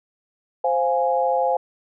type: chord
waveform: sine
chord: F minor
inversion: second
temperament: equal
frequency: 523.3 / 698.5 / 830.6 Hz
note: C5 / F5 / Ab5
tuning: 0 / 0 / 0 cents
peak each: -21 / -23 / -22 dBFS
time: 0.64-1.57 s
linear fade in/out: 5 ms
effects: none